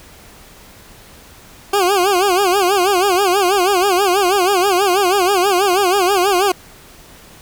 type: tone with vibrato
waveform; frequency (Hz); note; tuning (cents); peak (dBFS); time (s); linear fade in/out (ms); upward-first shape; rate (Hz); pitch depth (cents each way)
20% pulse; 380; F#4; +46; -7; 1.73-6.52; 5; sine; 6.2; 140
effects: pink hiss -42 dBFS RMS until 7.41 s